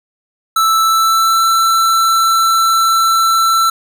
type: tone with pitch glide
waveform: square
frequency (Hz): 1318.5 to 1336.9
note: E6 to E6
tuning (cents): 0 to +24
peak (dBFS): -10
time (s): 0.56-3.7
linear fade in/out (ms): 5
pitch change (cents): +24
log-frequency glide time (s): 0.83-1.43
effects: none